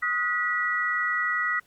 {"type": "tone cluster", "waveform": "sine", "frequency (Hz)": [1258, 1452, 1943], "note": ["D#6", "F#6", "B6"], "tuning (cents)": [19, -33, -29], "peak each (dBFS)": [-29, -32, -25], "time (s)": [0.02, 1.6], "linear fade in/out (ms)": 10, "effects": ["pink hiss -62 dBFS RMS until 1.66 s", "Opus 48 kbps"]}